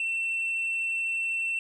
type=tone; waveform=sine; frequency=2694 Hz; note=E7; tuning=37 cents sharp; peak=-24 dBFS; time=0-1.59 s; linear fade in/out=2 ms; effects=tanh soft clip ceiling -25 dBFS